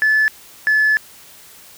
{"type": "tone pair in turn", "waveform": "sine", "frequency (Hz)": [1734, 1726.4], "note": ["A6", "A6"], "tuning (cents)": [-26, -33], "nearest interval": "unison", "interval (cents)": 7, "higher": "first", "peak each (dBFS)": -10, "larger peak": "neither", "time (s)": [[0.02, 0.28], [0.67, 0.97]], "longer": "second", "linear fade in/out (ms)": 0, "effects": ["tanh soft clip ceiling -9 dBFS", "white hiss -43 dBFS RMS until 1.77 s"]}